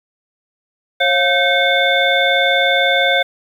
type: tone cluster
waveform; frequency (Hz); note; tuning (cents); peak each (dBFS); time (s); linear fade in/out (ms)
sine; 543 / 703 / 1546 / 2178 / 3544; C#5 / F5 / G6 / C#7 / A7; -36 / +11 / -24 / -31 / +12; -18; 1-3.23; 10
effects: 7-bit